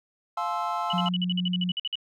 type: chord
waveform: triangle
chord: F major seventh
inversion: none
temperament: equal with one note detuned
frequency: 698.5 / 861.4 / 1046.5 / 1318.5 Hz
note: F5 / A5 / C6 / E6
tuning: 0 / -37 / 0 / 0 cents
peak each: -30 dBFS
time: 0.37-1.09 s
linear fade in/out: 5 ms
type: tone bursts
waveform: sine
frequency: 2955 Hz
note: F#7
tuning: 3 cents flat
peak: -26 dBFS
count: 14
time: 0.9-1.955 s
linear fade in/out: 2 ms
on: 28 ms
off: 51 ms
type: tone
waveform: sine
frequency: 180 Hz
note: F#3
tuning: 47 cents flat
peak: -25 dBFS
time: 0.93-1.72 s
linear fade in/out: 10 ms
effects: none